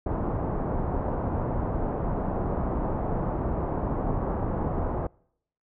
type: low-pass noise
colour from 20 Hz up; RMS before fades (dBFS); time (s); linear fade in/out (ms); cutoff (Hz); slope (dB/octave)
pink; -28; 0.06-5.07; 5; 1000; 24
effects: noise-tail reverb RT60 0.7 s tail -26 dB re dry